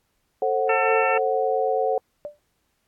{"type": "chord", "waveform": "sine", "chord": "F# diminished", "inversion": "first", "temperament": "just", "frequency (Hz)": [444, 532.8, 740], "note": ["A4", "C5", "F#5"], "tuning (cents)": [16, 31, 0], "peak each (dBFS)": -24, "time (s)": [0.42, 1.98], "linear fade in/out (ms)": 2}
{"type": "harmonic tone", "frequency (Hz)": 447.5, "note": "A4", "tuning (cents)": 29, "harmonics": [1, 2, 3, 4, 5, 6], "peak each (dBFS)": [-28, -27, -26, -29, -31, -27], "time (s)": [0.69, 1.18], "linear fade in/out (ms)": 5}
{"type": "tone with exponential decay", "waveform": "sine", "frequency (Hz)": 590, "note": "D5", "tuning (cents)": 8, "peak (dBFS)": -26, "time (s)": [2.25, 2.39], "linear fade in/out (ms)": 0, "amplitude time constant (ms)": 29}
{"effects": ["pink hiss -71 dBFS RMS until 2.87 s", "AAC 64 kbps"]}